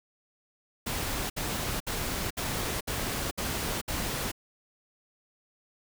pink noise bursts, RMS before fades -32 dBFS, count 7, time 0.86-4.318 s, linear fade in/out 10 ms, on 440 ms, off 63 ms, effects none

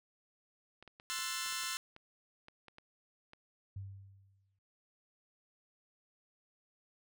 clicks, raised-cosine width 0.3 ms, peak -37 dBFS, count 12, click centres 0.826 / 0.877 / 0.999 / 1.19 / 1.462 / 1.525 / 1.635 / 1.964 / 2.484 / 2.683 / 2.784 / 3.334 s
10% pulse chord, F# half-diminished seventh, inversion second, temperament equal with one note detuned, 1046.5 / 1332.3 / 1480 / 1760 Hz, C6 / E6 / F#6 / A6, 0 / +18 / 0 / 0 cents, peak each -34 / -33 / -36 / -33 dBFS, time 1.1-1.77 s, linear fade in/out 0 ms
sine tone with exponential decay, 97.8 Hz, G2, 4 cents flat, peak -39 dBFS, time 3.76-4.59 s, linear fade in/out 5 ms, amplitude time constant 180 ms
effects none

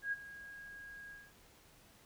sine tone with ADSR envelope, 1639 Hz, G#6, 23 cents flat, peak -32 dBFS, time 0.02-1.33 s, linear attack 100 ms, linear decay 31 ms, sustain -16 dB, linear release 220 ms, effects pink hiss -63 dBFS RMS until 2.05 s

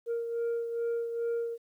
sine beating tone pair, 466.2 / 468.6 Hz, A#4 / A#4, 0 / +9 cents, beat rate 2.4 Hz, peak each -28 / -36 dBFS, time 0.06-1.58 s, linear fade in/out 50 ms, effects tanh soft clip ceiling -27 dBFS + 11-bit

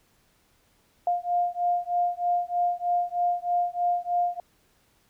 sine beating tone pair, 703 / 706.2 Hz, F5 / F5, +11 / +19 cents, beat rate 3.2 Hz, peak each -26 dBFS, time 1.07-4.4 s, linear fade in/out 2 ms, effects pink hiss -65 dBFS RMS until 5.09 s

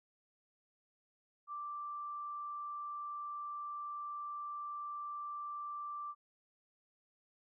sine tone, 1174.7 Hz, D6, in tune, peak -40 dBFS, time 1.47-6.15 s, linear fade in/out 50 ms, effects none

